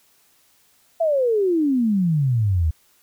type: exponential sweep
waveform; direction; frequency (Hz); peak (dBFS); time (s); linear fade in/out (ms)
sine; down; 681 to 75.2; -16; 1-2.71; 10
effects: white hiss -59 dBFS RMS until 3.02 s